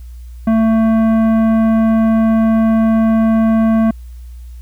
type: tone with tanh clipping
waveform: sine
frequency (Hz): 223.1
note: A3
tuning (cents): +24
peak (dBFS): -11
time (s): 0.47-3.91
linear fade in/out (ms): 5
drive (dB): 13
effects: added 60 Hz sine -29 dBFS peak until 4.61 s + white hiss -54 dBFS RMS until 4.61 s